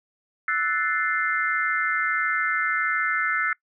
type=chord; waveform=sine; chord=F# half-diminished seventh; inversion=third; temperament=equal; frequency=1318.5 / 1480 / 1760 / 2093 Hz; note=E6 / F#6 / A6 / C7; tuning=0 / 0 / 0 / 0 cents; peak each=-27 dBFS; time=0.48-3.53 s; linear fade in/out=2 ms; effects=noise-tail reverb RT60 0.1 s tail -23 dB re dry